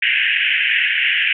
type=band-pass noise; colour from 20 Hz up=white; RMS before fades=-17 dBFS; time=0.02-1.33 s; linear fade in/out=5 ms; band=1600 to 3000 Hz; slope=96 dB/octave; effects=none